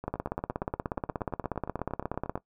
two click trains, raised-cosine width 1 ms, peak -24 / -16 dBFS, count 21 / 39, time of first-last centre 0.04-2.376 / 0.08-2.355 s, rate 8.56 / 16.7 Hz, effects noise-tail reverb RT60 0.1 s tail -19 dB re dry

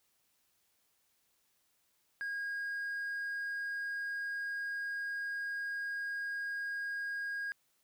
triangle tone, 1632 Hz, G#6, 31 cents flat, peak -33 dBFS, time 2.21-7.52 s, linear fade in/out 0 ms, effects tanh soft clip ceiling -29 dBFS + white hiss -75 dBFS RMS until 7.83 s

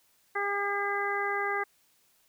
harmonic tone, 403.4 Hz, G4, 50 cents sharp, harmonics 1 / 2 / 3 / 4 / 5, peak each -34 / -34 / -34 / -34 / -34 dBFS, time 0.35-1.64 s, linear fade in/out 10 ms, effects white hiss -67 dBFS RMS until 2.28 s

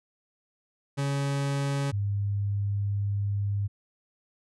40% pulse / sine tone pair in turn, 140 / 101.01 Hz, C#3 / G#2, +18 / -48 cents, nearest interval tritone, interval 566 cents, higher first, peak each -25 dBFS, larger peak neither, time 0.97-1.92 / 1.92-3.68 s, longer second, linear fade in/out 20 ms, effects resampled to 24000 Hz

